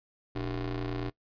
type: ring-modulated tone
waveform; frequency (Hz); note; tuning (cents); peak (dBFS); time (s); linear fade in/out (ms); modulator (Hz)
25% pulse; 88.6; F2; +25; -25; 0.35-1.1; 10; 207
effects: noise-tail reverb RT60 0.1 s tail -20 dB re dry + resampled to 11025 Hz

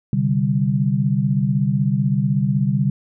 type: chord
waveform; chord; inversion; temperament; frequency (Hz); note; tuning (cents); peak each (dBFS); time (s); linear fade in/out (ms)
sine; C suspended second; none; equal; 130.81 / 146.83 / 196; C3 / D3 / G3; 0 / 0 / 0; -20; 0.13-2.9; 2
effects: none

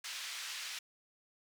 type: band-pass noise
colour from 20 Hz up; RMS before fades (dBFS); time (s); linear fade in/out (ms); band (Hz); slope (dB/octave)
white; -43; 0.04-0.79; 5; 1700 to 4800; 12
effects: none

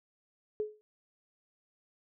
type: tone with exponential decay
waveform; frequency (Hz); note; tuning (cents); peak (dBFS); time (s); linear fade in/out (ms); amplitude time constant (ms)
sine; 425.3; G#4; +41; -27; 0.6-0.81; 0; 44
effects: none

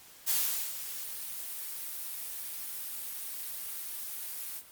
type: noise with ADSR envelope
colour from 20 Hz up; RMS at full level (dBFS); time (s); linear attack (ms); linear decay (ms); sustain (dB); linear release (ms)
blue; -27; 0.26-4.63; 34; 420; -12; 63
effects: white hiss -54 dBFS RMS until 4.71 s + Opus 48 kbps

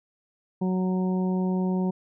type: harmonic tone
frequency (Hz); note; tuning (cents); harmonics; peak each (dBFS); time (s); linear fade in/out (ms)
185; F#3; 0; 1 / 2 / 3 / 4 / 5; -23 / -31 / -39 / -40 / -39; 0.61-1.91; 10
effects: none

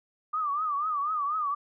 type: tone with vibrato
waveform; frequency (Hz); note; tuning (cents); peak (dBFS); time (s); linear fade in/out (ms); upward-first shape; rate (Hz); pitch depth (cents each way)
sine; 1198; D6; +34; -26; 0.33-1.55; 10; triangle; 4.1; 140
effects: none

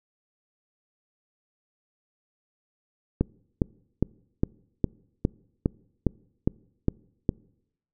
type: click train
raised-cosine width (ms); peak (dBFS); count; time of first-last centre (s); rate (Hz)
3; -8; 11; 3.21-7.292; 2.45
effects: noise-tail reverb RT60 0.8 s tail -26 dB re dry

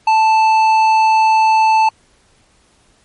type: tone with tanh clipping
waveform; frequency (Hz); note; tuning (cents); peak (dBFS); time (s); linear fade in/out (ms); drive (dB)
sine; 880; A5; 0; -10; 0.07-1.89; 5; 10
effects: pink hiss -54 dBFS RMS until 3.04 s + MP3 48 kbps

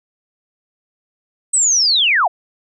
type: linear sweep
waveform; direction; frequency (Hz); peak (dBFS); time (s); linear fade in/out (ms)
sine; down; 8260 to 612; -11; 1.53-2.28; 10
effects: none

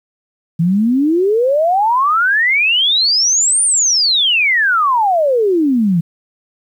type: exponential two-way sweep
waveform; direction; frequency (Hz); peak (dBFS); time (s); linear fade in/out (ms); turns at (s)
sine; up then down; 160 to 9397 to 160; -10; 0.59-6.01; 10; 3.63
effects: 8-bit

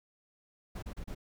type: noise bursts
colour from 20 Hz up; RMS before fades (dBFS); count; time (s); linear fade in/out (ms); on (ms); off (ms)
brown; -40; 4; 0.75-1.149; 10; 75; 33
effects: none

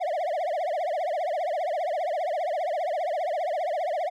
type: tone with vibrato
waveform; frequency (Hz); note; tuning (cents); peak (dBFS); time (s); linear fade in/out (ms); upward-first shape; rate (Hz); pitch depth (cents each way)
triangle; 659.3; E5; 0; -23; 0-4.1; 20; triangle; 15; 270
effects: none

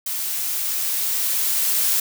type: noise with level ramp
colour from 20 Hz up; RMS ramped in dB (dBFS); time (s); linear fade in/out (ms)
blue; -26 to -19; 0.06-2; 5
effects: none

